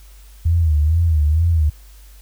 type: tone with vibrato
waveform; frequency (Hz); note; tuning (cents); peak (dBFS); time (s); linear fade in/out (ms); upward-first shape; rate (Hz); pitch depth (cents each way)
sine; 79.5; D#2; +38; -12; 0.45-1.7; 10; sine; 2.2; 120
effects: added 50 Hz sine -40 dBFS peak until 2.21 s + white hiss -51 dBFS RMS until 2.21 s